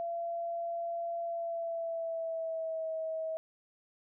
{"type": "tone with pitch glide", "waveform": "sine", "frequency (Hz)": [680, 641.8], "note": ["F5", "E5"], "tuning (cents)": [-46, -46], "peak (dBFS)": -33, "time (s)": [0, 3.37], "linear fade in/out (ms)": 0, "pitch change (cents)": -100, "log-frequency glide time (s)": [1.2, 2.92], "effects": []}